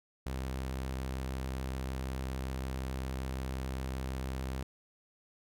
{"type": "tone with vibrato", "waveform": "sawtooth", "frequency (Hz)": 65.41, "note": "C2", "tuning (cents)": 0, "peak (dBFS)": -31, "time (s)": [0.26, 4.63], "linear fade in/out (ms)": 5, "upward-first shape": "sine", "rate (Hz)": 6.8, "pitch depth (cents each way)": 9, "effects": []}